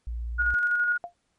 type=tone; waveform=sine; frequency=58.27 Hz; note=A#1; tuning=in tune; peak=-29 dBFS; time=0.07-0.54 s; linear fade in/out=0 ms
type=tone with tremolo; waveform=sine; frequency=1441 Hz; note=F#6; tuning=46 cents flat; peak=-20 dBFS; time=0.38-0.98 s; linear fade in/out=20 ms; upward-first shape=square; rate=12 Hz; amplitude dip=30%
type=tone with exponential decay; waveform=sine; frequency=698.5 Hz; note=F5; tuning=in tune; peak=-28 dBFS; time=1.04-1.14 s; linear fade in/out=0 ms; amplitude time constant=20 ms
effects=pink hiss -73 dBFS RMS until 1.38 s + MP3 48 kbps